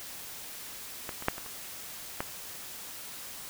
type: clicks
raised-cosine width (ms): 0.5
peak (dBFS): -20 / -25 / -9 / -25 / -28 / -15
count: 6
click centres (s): 1.092 / 1.224 / 1.284 / 1.381 / 1.462 / 2.205
effects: white hiss -43 dBFS RMS until 3.49 s

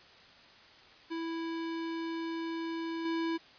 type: tone with level steps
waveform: square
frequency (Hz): 329.6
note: E4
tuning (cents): 0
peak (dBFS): -35 / -31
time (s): 1.1-3.38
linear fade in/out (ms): 20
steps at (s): 3.05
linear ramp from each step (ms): 5
effects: white hiss -56 dBFS RMS until 3.58 s + resampled to 11025 Hz

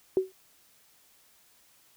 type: tone with exponential decay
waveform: sine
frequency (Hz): 377.2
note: F#4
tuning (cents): +33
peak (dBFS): -17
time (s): 0.17-0.32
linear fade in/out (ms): 1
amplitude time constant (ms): 31
effects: white hiss -62 dBFS RMS until 1.96 s

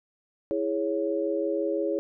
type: chord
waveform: sine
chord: C# minor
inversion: first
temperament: equal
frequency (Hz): 329.6 / 415.3 / 554.4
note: E4 / G#4 / C#5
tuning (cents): 0 / 0 / 0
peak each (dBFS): -29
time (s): 0.51-1.99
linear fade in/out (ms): 0
effects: none

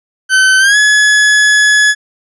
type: tone with pitch glide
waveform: 40% pulse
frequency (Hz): 1530 to 1697.6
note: G6 to G#6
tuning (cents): -42 to +38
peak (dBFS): -5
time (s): 0.29-1.95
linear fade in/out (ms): 50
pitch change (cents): +180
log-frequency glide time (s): 0.59-0.77
effects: resampled to 24000 Hz

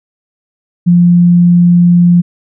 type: tone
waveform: sine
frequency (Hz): 174.61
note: F3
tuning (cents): 0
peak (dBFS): -3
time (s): 0.86-2.22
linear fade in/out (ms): 20
effects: none

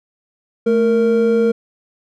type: tone pair together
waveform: triangle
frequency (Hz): 220 / 463.7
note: A3 / A#4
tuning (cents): 0 / -9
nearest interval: octave + minor second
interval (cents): 1291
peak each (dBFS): -15 / -11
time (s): 0.66-1.52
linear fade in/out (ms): 10
effects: none

